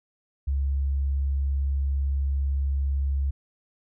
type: tone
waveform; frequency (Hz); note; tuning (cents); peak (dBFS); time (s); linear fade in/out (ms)
sine; 68.9; C#2; -10; -22; 0.47-3.31; 10
effects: none